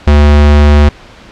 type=tone; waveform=square; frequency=73.42 Hz; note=D2; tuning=in tune; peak=-3 dBFS; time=0.07-0.89 s; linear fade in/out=5 ms; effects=pink hiss -35 dBFS RMS until 1.31 s + low-pass 4000 Hz 12 dB/octave